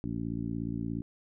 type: harmonic tone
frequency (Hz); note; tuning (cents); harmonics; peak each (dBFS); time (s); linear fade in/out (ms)
57; A#1; -38; 1 / 2 / 3 / 4 / 5 / 6; -43 / -38 / -38 / -37 / -37 / -46; 0.04-1.02; 0
effects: none